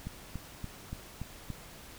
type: click train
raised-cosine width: 5 ms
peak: -25 dBFS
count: 6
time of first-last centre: 0.07-1.503 s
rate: 3.49 Hz
effects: pink hiss -50 dBFS RMS until 1.98 s